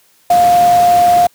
sine tone in noise, 705 Hz, F5, 16 cents sharp, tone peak -6 dBFS, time 0.3-1.27 s, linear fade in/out 5 ms, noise pink, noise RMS -23 dBFS, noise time 0.3-1.27 s, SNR +14 dB, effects white hiss -52 dBFS RMS until 1.34 s + high-pass 100 Hz 12 dB/octave

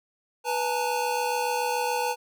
square tone cluster, 491.2 / 846 / 913 Hz, B4 / G#5 / A#5, -9 / +32 / -36 cents, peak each -30 dBFS, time 0.44-2.16 s, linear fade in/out 50 ms, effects none

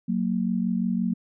sine tone pair together, 185 / 230.8 Hz, F#3 / A#3, 0 / -17 cents, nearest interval major third, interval 383 cents, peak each -25 dBFS, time 0.08-1.14 s, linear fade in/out 10 ms, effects none

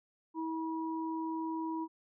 sine tone pair together, 322.9 / 966.7 Hz, E4 / B5, -36 / -37 cents, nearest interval octave + perfect fifth, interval 1899 cents, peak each -35 / -39 dBFS, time 0.34-1.88 s, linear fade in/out 50 ms, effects none

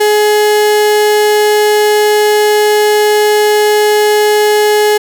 35% pulse tone, 420.9 Hz, G#4, 23 cents sharp, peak -5 dBFS, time 0-4.98 s, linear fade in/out 10 ms, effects none

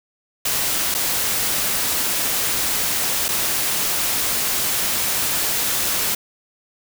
white noise with dropouts, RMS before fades -21 dBFS, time 0.45-6.15 s, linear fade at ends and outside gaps 5 ms, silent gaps 0.943-0.947 / 3.283-3.287 s, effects none

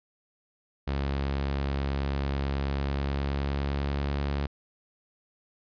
sawtooth tone with pitch glide, 69.2 to 70.57 Hz, C#2 to C#2, -2 to +32 cents, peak -23 dBFS, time 0.87-4.47 s, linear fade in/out 10 ms, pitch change +34 cents, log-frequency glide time 2.69-4.11 s, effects resampled to 11025 Hz

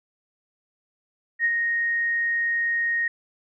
sine tone with ADSR envelope, 1864.7 Hz, A#6, in tune, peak -17 dBFS, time 1.39-3.08 s, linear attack 57 ms, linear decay 46 ms, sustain -4 dB, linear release 4 ms, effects none

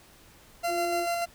40% pulse tone with tremolo, 687 Hz, F5, 29 cents flat, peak -25 dBFS, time 0.63-1.26 s, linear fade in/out 20 ms, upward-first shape square, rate 6.8 Hz, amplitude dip 25%
sine tone, 349.2 Hz, F4, in tune, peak -31 dBFS, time 0.67-1.07 s, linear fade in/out 50 ms
effects pink hiss -55 dBFS RMS until 1.34 s

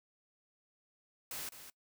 white noise with echo, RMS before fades -42 dBFS, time 1.31-1.49 s, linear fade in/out 2 ms, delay 210 ms, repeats 1, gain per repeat -10 dB, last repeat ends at 1.7 s, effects noise-tail reverb RT60 0.1 s tail -22 dB re dry

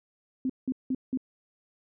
sine tone bursts, 259.3 Hz, C4, 15 cents flat, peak -25 dBFS, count 4, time 0.45-1.174 s, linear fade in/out 2 ms, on 46 ms, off 180 ms, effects none

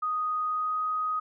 sine tone with pitch glide, 1244.5 to 1252.4 Hz, D#6 to D#6, 0 to +11 cents, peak -26 dBFS, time 0.02-1.2 s, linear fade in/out 10 ms, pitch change +11 cents, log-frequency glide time 0.45-0.81 s, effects none

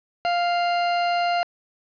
40% pulse tone, 698.5 Hz, F5, in tune, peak -19 dBFS, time 0.25-1.43 s, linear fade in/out 0 ms, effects resampled to 11025 Hz + 8-bit

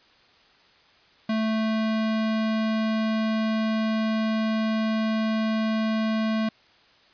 square tone, 220 Hz, A3, in tune, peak -23 dBFS, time 1.29-6.49 s, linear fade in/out 5 ms, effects white hiss -57 dBFS RMS until 7.13 s + resampled to 11025 Hz

